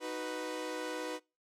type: chord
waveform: sawtooth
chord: B major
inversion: first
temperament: equal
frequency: 311.1 / 370 / 493.9 Hz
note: D#4 / F#4 / B4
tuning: 0 / 0 / 0 cents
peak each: -38 / -40 / -35 dBFS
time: 0-1.2 s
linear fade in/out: 50 ms
effects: noise-tail reverb RT60 0.3 s tail -26 dB re dry + low-pass 10000 Hz 12 dB/octave